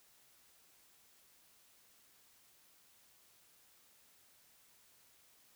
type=silence; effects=white hiss -67 dBFS RMS until 5.55 s